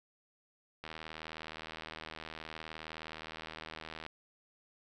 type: click train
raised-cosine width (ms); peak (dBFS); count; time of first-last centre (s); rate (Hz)
0.3; -27; 257; 0.84-4.064; 79.4
effects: none